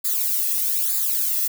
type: noise with flanger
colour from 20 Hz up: violet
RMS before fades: -22 dBFS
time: 0.04-1.48 s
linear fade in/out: 10 ms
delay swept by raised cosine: 0.34 to 1.34 ms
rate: 1.1 Hz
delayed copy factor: -0.8
effects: none